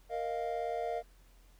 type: chord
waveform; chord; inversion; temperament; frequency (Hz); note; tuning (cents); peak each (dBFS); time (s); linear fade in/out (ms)
triangle; Bb suspended fourth; none; just; 466.2 / 621.6 / 699.2; Bb4 / Eb5 / F5; 0 / -2 / +2; -36 / -37 / -34; 0.09-1.03; 50
effects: added 43 Hz sine -58 dBFS peak until 1.59 s + pink hiss -67 dBFS RMS until 1.59 s